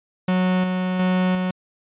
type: tone with tremolo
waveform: 45% pulse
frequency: 183.8 Hz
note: F#3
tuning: 11 cents flat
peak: -17 dBFS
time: 0.28-1.51 s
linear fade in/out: 5 ms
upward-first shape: square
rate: 1.4 Hz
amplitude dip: 35%
effects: resampled to 8000 Hz